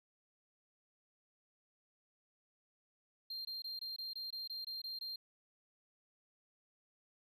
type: tone bursts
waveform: triangle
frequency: 4186 Hz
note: C8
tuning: in tune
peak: -40 dBFS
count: 11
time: 3.3-5.16 s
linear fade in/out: 5 ms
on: 150 ms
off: 21 ms
effects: none